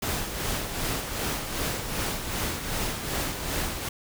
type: noise with tremolo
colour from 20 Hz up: pink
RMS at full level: -28 dBFS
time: 0.02-3.89 s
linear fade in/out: 5 ms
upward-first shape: sine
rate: 2.6 Hz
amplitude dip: 50%
effects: none